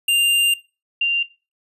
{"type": "tone pair in turn", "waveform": ["square", "sine"], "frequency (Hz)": [2794, 2782], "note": ["F7", "F7"], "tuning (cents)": [0, -7], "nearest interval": "unison", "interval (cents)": 7, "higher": "first", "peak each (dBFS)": -15, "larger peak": "neither", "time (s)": [[0.08, 0.54], [1.01, 1.23]], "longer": "first", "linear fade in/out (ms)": 5, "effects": ["noise-tail reverb RT60 0.3 s tail -20 dB re dry", "resampled to 32000 Hz"]}